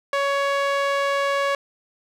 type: tone with band-pass filter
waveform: sawtooth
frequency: 559 Hz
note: C#5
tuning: 14 cents sharp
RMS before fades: -22 dBFS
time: 0.13-1.55 s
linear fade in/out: 2 ms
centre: 1300 Hz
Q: 0.68
effects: 9-bit